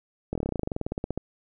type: slowing click train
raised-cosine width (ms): 2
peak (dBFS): -15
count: 21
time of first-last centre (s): 0.33-1.176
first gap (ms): 23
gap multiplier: 1.06
effects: none